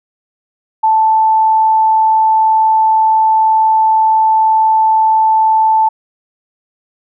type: tone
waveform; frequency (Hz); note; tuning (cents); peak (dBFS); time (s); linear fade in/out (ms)
sine; 879; A5; -2; -7; 0.83-5.89; 10
effects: none